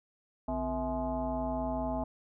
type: tone with frequency modulation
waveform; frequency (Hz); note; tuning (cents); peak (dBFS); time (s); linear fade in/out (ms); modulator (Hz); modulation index
sine; 452.8; A4; +50; -30; 0.48-2.04; 5; 198; 2.2
effects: none